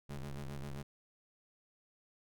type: ring-modulated tone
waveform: 35% pulse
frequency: 72 Hz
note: D2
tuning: 34 cents flat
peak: -36 dBFS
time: 0.09-0.83 s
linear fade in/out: 10 ms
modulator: 68.2 Hz
effects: none

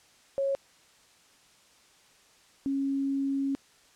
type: tone pair in turn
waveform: sine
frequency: 549 / 274.5 Hz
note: C#5 / C#4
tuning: -17 / -17 cents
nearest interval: octave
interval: 1200 cents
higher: first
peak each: -25 / -26 dBFS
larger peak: first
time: 0.38-0.55 / 2.66-3.55 s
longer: second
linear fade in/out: 0 ms
effects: white hiss -60 dBFS RMS until 3.95 s + low-pass 8000 Hz 12 dB/octave

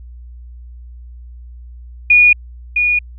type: tone with echo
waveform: sine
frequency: 2448 Hz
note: D#7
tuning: 29 cents flat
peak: -5 dBFS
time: 2.1-2.33 s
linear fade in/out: 5 ms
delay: 660 ms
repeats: 1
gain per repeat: -6 dB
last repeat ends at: 2.99 s
effects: added 60 Hz sine -32 dBFS peak until 3.18 s

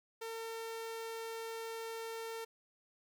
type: tone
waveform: sawtooth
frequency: 453.1 Hz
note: A#4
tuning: 49 cents flat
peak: -37 dBFS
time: 0.21-2.45 s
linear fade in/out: 10 ms
effects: none

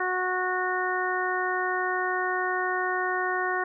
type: harmonic tone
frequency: 367.1 Hz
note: F#4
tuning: 14 cents flat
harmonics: 1 / 2 / 3 / 4 / 5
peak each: -31 / -31 / -31 / -31 / -31 dBFS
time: 0-3.64 s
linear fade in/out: 5 ms
effects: none

